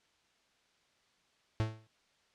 45% pulse tone with exponential decay, 110 Hz, A2, in tune, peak -26 dBFS, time 1.6-1.87 s, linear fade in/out 0 ms, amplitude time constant 57 ms, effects white hiss -71 dBFS RMS until 2.34 s + low-pass 5000 Hz 12 dB/octave

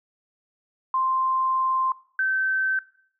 sine tone pair in turn, 1046.5 / 1543.3 Hz, C6 / G6, 0 / -27 cents, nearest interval perfect fifth, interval 673 cents, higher second, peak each -20 dBFS, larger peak neither, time 0.94-1.92 / 2.19-2.79 s, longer first, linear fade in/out 2 ms, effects noise-tail reverb RT60 0.6 s tail -21 dB re dry

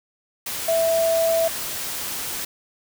sine tone in noise, 659.3 Hz, E5, in tune, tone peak -17 dBFS, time 0.68-1.48 s, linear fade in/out 5 ms, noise white, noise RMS -29 dBFS, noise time 0.46-2.45 s, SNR +9 dB, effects none

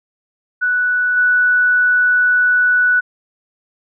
sine tone with level steps, 1480 Hz, F#6, in tune, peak -13 / -10 dBFS, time 0.61-3.01 s, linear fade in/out 20 ms, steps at 1.16 s, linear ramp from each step 20 ms, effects none

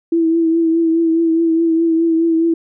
sine tone with vibrato, 329.1 Hz, E4, 3 cents flat, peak -11 dBFS, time 0.12-2.54 s, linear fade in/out 5 ms, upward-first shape triangle, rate 4.8 Hz, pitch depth 37 cents each way, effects none

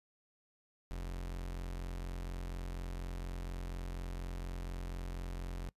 40% pulse tone, 44.17 Hz, F1, 20 cents sharp, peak -38 dBFS, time 0.91-5.69 s, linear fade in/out 0 ms, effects noise-tail reverb RT60 0.1 s tail -23 dB re dry + resampled to 32000 Hz

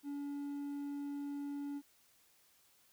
triangle tone, 285.1 Hz, C#4, 49 cents sharp, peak -37 dBFS, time 0.03-1.82 s, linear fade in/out 50 ms, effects white hiss -69 dBFS RMS until 2.92 s

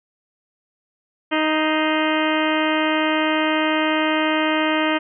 harmonic tone with a mistuned harmonic, 311.5 Hz, D#4, 2 cents sharp, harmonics 1 / 2 / 3 / 4 / 5 / 6 / 7 / 8 / 9 / 10, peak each -21 / -24 / -26 / -27 / -28 / -29 / -29 / -30 / -31 / -31 dBFS, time 1.31-4.99 s, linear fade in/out 20 ms, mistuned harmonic 7, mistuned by -64 cents, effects none

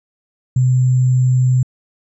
sine tone with sample-and-hold, 127.7 Hz, C3, 42 cents flat, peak -10 dBFS, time 0.56-1.63 s, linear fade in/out 5 ms, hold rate 7350 Hz, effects resampled to 24000 Hz

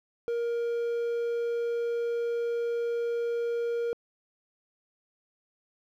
triangle tone with quantisation, 470 Hz, A#4, 14 cents sharp, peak -25 dBFS, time 0.28-3.93 s, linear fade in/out 0 ms, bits 8, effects low-pass 6000 Hz 12 dB/octave

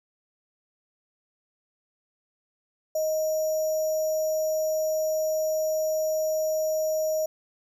sine tone with sample-and-hold, 625 Hz, D#5, 8 cents sharp, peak -23 dBFS, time 2.95-7.26 s, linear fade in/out 5 ms, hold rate 6300 Hz, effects none

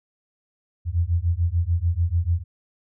sine beating tone pair, 82.41 / 89.21 Hz, E2 / F2, 0 / +37 cents, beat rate 6.8 Hz, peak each -22 dBFS, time 0.85-2.44 s, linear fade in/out 50 ms, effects none

